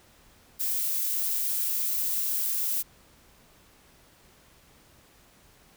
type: noise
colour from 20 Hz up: violet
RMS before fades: -28 dBFS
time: 0.59-2.83 s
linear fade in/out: 20 ms
effects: pink hiss -58 dBFS RMS until 5.76 s